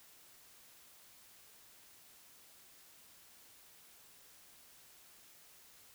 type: silence
effects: white hiss -61 dBFS RMS until 5.94 s